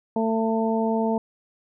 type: harmonic tone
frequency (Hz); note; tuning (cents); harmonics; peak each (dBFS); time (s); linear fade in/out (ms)
223.7; A3; +29; 1 / 2 / 3 / 4; -23 / -26 / -28 / -29; 0.16-1.18; 2
effects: none